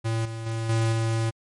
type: tone with level steps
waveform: square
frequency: 113.1 Hz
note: A2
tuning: 48 cents sharp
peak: -24 / -32 / -27 / -21 / -23 dBFS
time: 0.04-1.31 s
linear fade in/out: 20 ms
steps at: 0.25 / 0.46 / 0.69 / 0.92 s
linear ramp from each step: 5 ms
effects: MP3 48 kbps